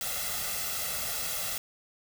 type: noise with comb filter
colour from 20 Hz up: white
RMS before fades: -33 dBFS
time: 0.01-1.58 s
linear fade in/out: 2 ms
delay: 1.5 ms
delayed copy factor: +0.8
effects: none